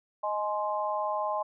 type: chord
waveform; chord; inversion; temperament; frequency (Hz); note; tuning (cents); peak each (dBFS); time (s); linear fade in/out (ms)
sine; Ab major; second; equal with one note detuned; 622.3 / 841.7 / 1046.5; Eb5 / Ab5 / C6; 0 / +23 / 0; -32; 0.23-1.43; 10
effects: none